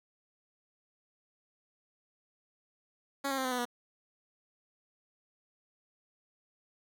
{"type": "tone with pitch steps", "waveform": "10% pulse", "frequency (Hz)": [277.2, 269.8, 262.6, 255.5, 248.7, 242], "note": ["C#4", "C#4", "C4", "C4", "B3", "B3"], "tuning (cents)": [0, -47, 6, -41, 12, -35], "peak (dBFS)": -23, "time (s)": [3.24, 3.654], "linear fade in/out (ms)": 10, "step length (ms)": 69, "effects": []}